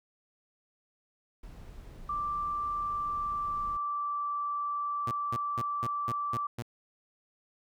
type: noise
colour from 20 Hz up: brown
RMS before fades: -47 dBFS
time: 1.43-3.77 s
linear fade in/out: 5 ms
type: tone with pitch glide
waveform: sine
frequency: 1174.7 to 1164.6 Hz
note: D6 to D6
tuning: 0 to -15 cents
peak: -30 dBFS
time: 2.09-6.47 s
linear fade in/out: 5 ms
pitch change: -15 cents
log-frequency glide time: 2.81-4.27 s
type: tone bursts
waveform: sawtooth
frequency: 119.1 Hz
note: A#2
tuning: 38 cents sharp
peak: -30 dBFS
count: 7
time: 5.07-6.624 s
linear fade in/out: 5 ms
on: 42 ms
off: 210 ms
effects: none